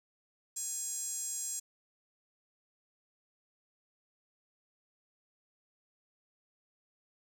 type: tone with high-pass filter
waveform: sawtooth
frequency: 830.6 Hz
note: G#5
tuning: in tune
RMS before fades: -38 dBFS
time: 0.56-1.6 s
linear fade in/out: 10 ms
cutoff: 7300 Hz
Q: 7.9
effects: none